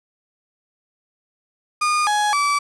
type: tone with pitch steps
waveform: 35% pulse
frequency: 1219 / 836 / 1154 Hz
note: D#6 / G#5 / D6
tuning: -36 / +11 / -31 cents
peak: -15 dBFS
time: 1.81-2.59 s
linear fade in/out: 10 ms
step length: 260 ms
effects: resampled to 24000 Hz + 7-bit